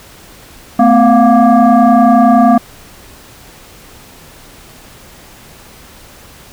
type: tone with frequency modulation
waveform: sine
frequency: 222.3 Hz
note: A3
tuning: 18 cents sharp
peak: -4 dBFS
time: 0.79-2.58 s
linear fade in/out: 5 ms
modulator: 475 Hz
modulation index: 1.5
effects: pink hiss -38 dBFS RMS until 6.52 s